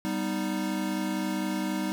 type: chord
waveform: square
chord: G augmented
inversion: none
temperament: equal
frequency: 196 / 246.9 / 311.1 Hz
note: G3 / B3 / D#4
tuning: 0 / 0 / 0 cents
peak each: -32 / -36 / -32 dBFS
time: 0.05-1.92 s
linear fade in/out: 0 ms
effects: none